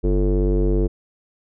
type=tone with low-pass filter; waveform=square; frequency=49 Hz; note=G1; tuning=in tune; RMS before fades=-18 dBFS; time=0.03-0.88 s; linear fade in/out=20 ms; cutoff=400 Hz; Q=6.5; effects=none